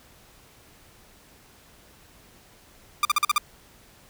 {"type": "tone bursts", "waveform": "sawtooth", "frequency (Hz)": 1195, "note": "D6", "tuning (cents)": 30, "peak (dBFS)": -14, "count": 6, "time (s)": [3.03, 3.381], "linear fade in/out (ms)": 2, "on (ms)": 21, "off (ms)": 45, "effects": ["pink hiss -54 dBFS RMS until 4.09 s"]}